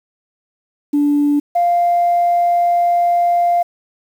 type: tone pair in turn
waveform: sine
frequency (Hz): 290.4 / 697.1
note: D4 / F5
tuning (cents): -19 / -3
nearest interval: octave + minor third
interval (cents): 1516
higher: second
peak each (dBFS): -10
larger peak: neither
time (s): 0.93-1.4 / 1.55-3.63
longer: second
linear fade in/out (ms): 10
effects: tanh soft clip ceiling -7 dBFS + 7-bit